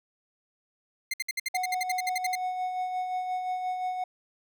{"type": "tone bursts", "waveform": "sawtooth", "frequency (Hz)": 2093, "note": "C7", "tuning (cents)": 0, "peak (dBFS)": -24, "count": 15, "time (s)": [1.11, 2.355], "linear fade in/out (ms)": 5, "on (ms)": 27, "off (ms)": 60}
{"type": "tone with tremolo", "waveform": "triangle", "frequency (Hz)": 736, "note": "F#5", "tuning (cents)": -9, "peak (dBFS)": -25, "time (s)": [1.54, 4.04], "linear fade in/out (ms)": 5, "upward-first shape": "sine", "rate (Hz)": 5.7, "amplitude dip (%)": 40}
{"effects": []}